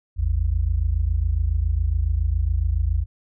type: tone pair together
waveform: sine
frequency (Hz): 54.59 / 81.8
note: A1 / E2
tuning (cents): -13 / -13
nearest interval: perfect fifth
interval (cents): 700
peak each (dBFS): -21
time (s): 0.16-3.06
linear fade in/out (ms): 50
effects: none